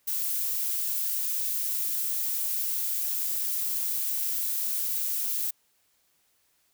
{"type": "noise", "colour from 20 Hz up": "violet", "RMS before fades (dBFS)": -29, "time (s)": [0.07, 5.51], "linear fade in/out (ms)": 10, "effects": ["white hiss -69 dBFS RMS until 6.73 s"]}